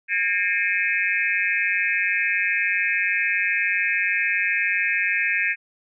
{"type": "tone cluster", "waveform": "sine", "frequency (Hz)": [1629, 1819, 2157, 2364, 2551], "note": ["G#6", "A#6", "C#7", "D7", "D#7"], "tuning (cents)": [-34, -43, -48, 11, 43], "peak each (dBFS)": -26, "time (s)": [0.08, 5.56], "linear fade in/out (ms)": 50, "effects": []}